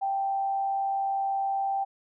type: tone with frequency modulation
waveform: sine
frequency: 784 Hz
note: G5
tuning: in tune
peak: -25 dBFS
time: 0.01-1.85 s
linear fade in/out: 20 ms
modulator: 99 Hz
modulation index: 0.25
effects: none

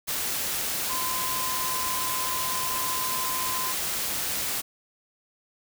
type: tone in noise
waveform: sine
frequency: 1027 Hz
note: C6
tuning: 33 cents flat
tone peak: -31 dBFS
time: 0.89-3.73 s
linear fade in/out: 20 ms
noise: white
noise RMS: -29 dBFS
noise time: 0.07-4.62 s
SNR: -5 dB
effects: none

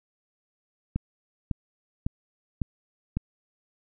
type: click train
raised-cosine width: 5 ms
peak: -14 dBFS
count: 5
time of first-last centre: 0.96-3.17 s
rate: 1.81 Hz
effects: none

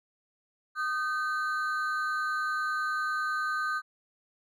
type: ring-modulated tone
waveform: triangle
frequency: 1385 Hz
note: F6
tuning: 15 cents flat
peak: -23 dBFS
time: 0.75-3.82 s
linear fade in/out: 50 ms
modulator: 153 Hz
effects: none

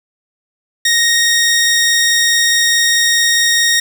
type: tone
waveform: 15% pulse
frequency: 1864.7 Hz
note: A#6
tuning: in tune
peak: -4 dBFS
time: 0.85-3.8 s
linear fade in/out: 5 ms
effects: 7-bit

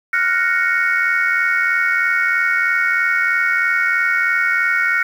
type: chord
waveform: sine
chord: Gb major seventh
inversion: third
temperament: equal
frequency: 1396.9 / 1480 / 1864.7 / 2217 Hz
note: F6 / Gb6 / Bb6 / Db7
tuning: 0 / 0 / 0 / 0 cents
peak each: -19 dBFS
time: 0.13-5.03 s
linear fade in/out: 5 ms
effects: tanh soft clip ceiling -6 dBFS + 7-bit

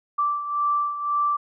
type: beating tone pair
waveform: sine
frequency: 1169 / 1170.9 Hz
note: D6 / D6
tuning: -8 / -6 cents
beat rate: 1.9 Hz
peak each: -22 / -28 dBFS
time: 0.18-1.37 s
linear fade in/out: 10 ms
effects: none

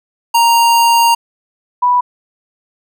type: tone pair in turn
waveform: square / sine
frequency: 932.3 / 984.9 Hz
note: A#5 / B5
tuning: 0 / -5 cents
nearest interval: minor second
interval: 95 cents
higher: second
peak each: -8 dBFS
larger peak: neither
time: 0.34-1.15 / 1.82-2.01 s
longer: first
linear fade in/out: 10 ms
effects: none

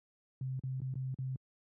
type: tone with dropouts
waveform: sine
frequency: 130.81 Hz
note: C3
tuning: in tune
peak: -34 dBFS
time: 0.41-1.36 s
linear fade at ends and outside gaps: 2 ms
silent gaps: 0.594-0.636 / 0.803-0.817 / 0.94-0.955 / 1.143-1.187 s
effects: high-pass 80 Hz 12 dB/octave

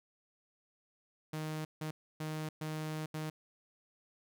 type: tone bursts at uneven times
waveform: sawtooth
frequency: 155.5 Hz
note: D#3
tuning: 1 cent flat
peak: -33 dBFS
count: 5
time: 1.33-1.65 / 1.81-1.91 / 2.2-2.49 / 2.61-3.06 / 3.14-3.3 s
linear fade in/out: 5 ms
effects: none

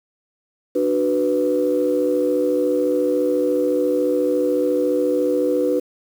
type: chord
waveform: sine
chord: B minor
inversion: first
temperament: just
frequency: 296.3 / 370.4 / 493.9 Hz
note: D4 / F#4 / B4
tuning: +15 / +2 / 0 cents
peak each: -21 / -22 / -18 dBFS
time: 0.75-5.8 s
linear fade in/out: 10 ms
effects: tanh soft clip ceiling -8 dBFS + 7-bit

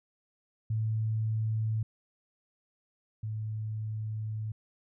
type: tone pair in turn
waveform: sine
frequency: 110 / 108.61 Hz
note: A2 / A2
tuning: 0 / -22 cents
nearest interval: unison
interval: 22 cents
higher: first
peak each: -27 / -32 dBFS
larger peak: first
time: 0.7-1.83 / 3.23-4.52 s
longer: second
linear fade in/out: 5 ms
effects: none

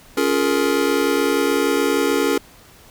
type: chord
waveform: square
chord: Bb minor seventh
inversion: first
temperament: just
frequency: 279.7 / 349.6 / 419.5 / 466.2 Hz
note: Db4 / F4 / Ab4 / Bb4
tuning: +16 / +2 / +17 / 0 cents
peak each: -22 / -24 / -22 / -23 dBFS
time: 0.17-2.38 s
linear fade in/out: 5 ms
effects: pink hiss -47 dBFS RMS until 2.9 s

